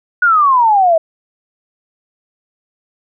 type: exponential sweep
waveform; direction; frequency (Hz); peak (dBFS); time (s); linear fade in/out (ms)
sine; down; 1480 to 634; -7; 0.22-0.98; 5
effects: none